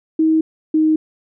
sine tone pair in turn, 317.7 / 312.6 Hz, D#4 / D#4, +36 / +8 cents, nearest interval unison, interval 28 cents, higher first, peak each -11 dBFS, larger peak neither, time 0.19-0.41 / 0.74-0.96 s, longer neither, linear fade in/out 5 ms, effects none

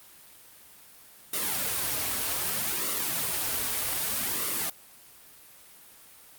white noise with flanger, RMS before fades -29 dBFS, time 1.33-4.7 s, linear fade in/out 5 ms, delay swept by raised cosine 1.2 to 5.8 ms, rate 0.64 Hz, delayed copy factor -0.75, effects white hiss -52 dBFS RMS until 6.38 s + Opus 32 kbps

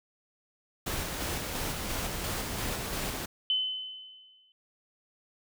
pink noise with tremolo, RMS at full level -33 dBFS, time 0.86-3.26 s, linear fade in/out 10 ms, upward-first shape square, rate 2.9 Hz, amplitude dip 25%
sine tone with exponential decay, 3037 Hz, F#7, 44 cents sharp, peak -23 dBFS, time 3.5-4.52 s, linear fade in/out 1 ms, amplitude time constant 220 ms
effects none

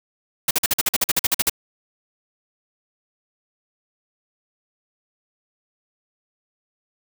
white noise bursts, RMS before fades -18 dBFS, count 14, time 0.48-1.497 s, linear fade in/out 5 ms, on 29 ms, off 47 ms, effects none

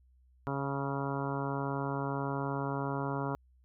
harmonic tone, 138.59 Hz, C#3, in tune, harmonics 1 / 2 / 3 / 4 / 5 / 6 / 7 / 8 / 9 / 10, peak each -36 / -38 / -40 / -43 / -43 / -45 / -40 / -45 / -46 / -45 dBFS, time 0.47-3.35 s, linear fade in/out 0 ms, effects added 63 Hz sine -61 dBFS peak until 3.64 s

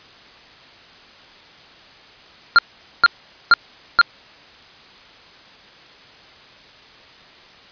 square tone bursts, 1396.9 Hz, F6, in tune, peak -7 dBFS, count 4, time 2.56-4.014 s, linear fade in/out 0 ms, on 26 ms, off 450 ms, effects white hiss -45 dBFS RMS until 7.71 s + resampled to 11025 Hz

